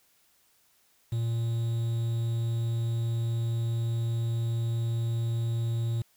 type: tone with quantisation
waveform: triangle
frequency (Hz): 115.6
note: A#2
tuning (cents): -14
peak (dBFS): -24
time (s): 1.12-6.02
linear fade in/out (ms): 5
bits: 8
effects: white hiss -66 dBFS RMS until 6.16 s